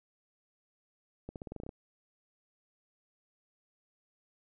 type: accelerating click train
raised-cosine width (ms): 2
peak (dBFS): -28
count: 10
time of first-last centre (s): 1.29-1.692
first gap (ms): 68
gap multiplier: 0.89
effects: none

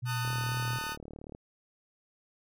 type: tone with vibrato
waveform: sine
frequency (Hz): 121.4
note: B2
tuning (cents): -29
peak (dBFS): -31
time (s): 0.02-0.79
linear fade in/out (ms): 20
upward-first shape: triangle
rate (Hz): 4.2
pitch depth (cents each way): 34
type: chord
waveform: sawtooth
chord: D# diminished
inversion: second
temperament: just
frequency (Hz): 896 / 1244.5 / 1493.4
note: A5 / D#6 / F#6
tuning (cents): +31 / 0 / +16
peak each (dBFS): -35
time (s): 0.05-0.97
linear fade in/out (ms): 50
type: click train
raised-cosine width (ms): 2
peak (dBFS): -31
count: 42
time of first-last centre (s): 0.25-1.349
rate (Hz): 37.3
effects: none

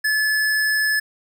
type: tone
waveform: square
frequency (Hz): 1724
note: A6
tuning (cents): -36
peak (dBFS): -18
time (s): 0.04-1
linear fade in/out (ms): 10
effects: none

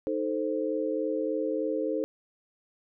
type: chord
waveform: sine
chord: A diminished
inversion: second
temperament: equal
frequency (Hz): 311.1 / 440 / 523.3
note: Eb4 / A4 / C5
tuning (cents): 0 / 0 / 0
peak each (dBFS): -31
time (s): 0.07-2.04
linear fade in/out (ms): 0
effects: none

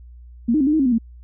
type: tone with pitch steps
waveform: sine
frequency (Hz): 233.4 / 307.3 / 265.8 / 300.4 / 315.7 / 270.5 / 247.8 / 227.7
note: A#3 / D#4 / C4 / D4 / D#4 / C#4 / B3 / A#3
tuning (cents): +2 / -21 / +27 / +39 / +25 / -42 / +6 / -40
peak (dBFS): -14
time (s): 0.48-0.984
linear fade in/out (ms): 10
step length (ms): 63
effects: added 60 Hz sine -39 dBFS peak until 1.23 s

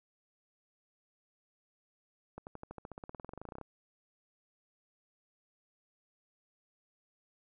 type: accelerating click train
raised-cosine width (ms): 1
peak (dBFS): -30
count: 24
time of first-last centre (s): 2.38-3.613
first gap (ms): 89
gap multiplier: 0.95
effects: none

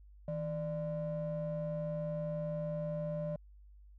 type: ring-modulated tone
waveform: triangle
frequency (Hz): 216.2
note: A3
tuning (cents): -30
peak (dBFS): -29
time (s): 0.28-3.36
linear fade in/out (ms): 2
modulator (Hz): 377
effects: tanh soft clip ceiling -26 dBFS + added 50 Hz sine -54 dBFS peak until 3.98 s

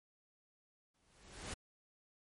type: noise with exponential growth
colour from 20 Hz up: pink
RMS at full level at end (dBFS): -41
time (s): 0.94-1.54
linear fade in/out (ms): 5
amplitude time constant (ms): 130
effects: MP3 48 kbps

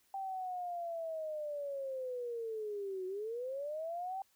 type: linear two-way sweep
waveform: sine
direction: down then up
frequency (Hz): 784 to 366.6 to 784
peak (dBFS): -37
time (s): 0.14-4.22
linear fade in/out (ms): 2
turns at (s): 3.06
effects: white hiss -72 dBFS RMS until 4.35 s

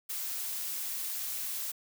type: noise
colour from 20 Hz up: blue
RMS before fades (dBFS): -36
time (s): 0.09-1.72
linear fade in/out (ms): 10
effects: none

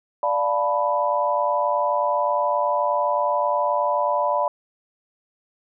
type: chord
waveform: sine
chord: B half-diminished seventh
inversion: first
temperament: equal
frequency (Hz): 587.3 / 698.5 / 880 / 987.8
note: D5 / F5 / A5 / B5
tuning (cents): 0 / 0 / 0 / 0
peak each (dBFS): -23 / -27 / -27 / -22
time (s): 0.23-4.48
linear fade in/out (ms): 2
effects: none

